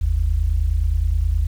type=tone pair together; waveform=sine; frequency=48.23 / 77.78 Hz; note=G1 / D#2; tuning=-27 / 0 cents; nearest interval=minor sixth; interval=827 cents; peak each=-18 dBFS; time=0.01-1.47 s; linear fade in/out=10 ms; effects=tanh soft clip ceiling -9 dBFS + 8-bit